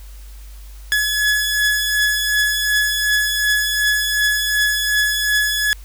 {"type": "beating tone pair", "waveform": "sawtooth", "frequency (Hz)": [1695, 1697.7], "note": ["G#6", "G#6"], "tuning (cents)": [35, 38], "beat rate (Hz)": 2.7, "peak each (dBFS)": [-19, -13], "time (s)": [0.92, 5.73], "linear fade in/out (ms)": 0, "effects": ["added 50 Hz sine -34 dBFS peak until 5.84 s", "white hiss -48 dBFS RMS until 5.84 s"]}